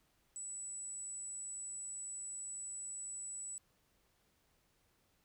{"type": "tone", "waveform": "sine", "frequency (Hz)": 7902, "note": "B8", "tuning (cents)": 0, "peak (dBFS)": -40, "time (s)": [0.36, 3.58], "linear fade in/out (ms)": 0, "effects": ["tanh soft clip ceiling -41 dBFS", "pink hiss -75 dBFS RMS until 5.24 s"]}